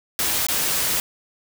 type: noise with dropouts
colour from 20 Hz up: white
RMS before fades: -22 dBFS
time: 0.19-1 s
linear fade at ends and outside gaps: 1 ms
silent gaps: 0.467-0.485 s
effects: none